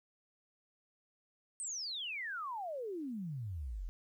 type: exponential sweep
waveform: sine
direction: down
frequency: 8650 to 38.89 Hz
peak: -38 dBFS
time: 1.6-3.89 s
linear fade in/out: 0 ms
effects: 12-bit